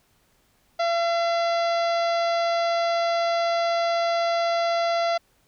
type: harmonic tone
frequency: 679 Hz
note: F5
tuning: 49 cents flat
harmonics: 1 / 2 / 3 / 4 / 5 / 6 / 7 / 8 / 9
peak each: -21 / -30 / -34 / -41 / -38 / -39 / -38 / -49 / -48 dBFS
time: 0.79-5.18 s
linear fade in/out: 10 ms
effects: pink hiss -64 dBFS RMS until 5.47 s